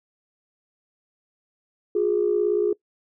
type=tone pair together; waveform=sine; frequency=357.4 / 415.3 Hz; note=F4 / G#4; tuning=+40 / 0 cents; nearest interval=minor third; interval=260 cents; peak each=-22 / -20 dBFS; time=1.95-2.73 s; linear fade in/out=5 ms; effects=noise-tail reverb RT60 0.1 s tail -22 dB re dry + tanh soft clip ceiling -11 dBFS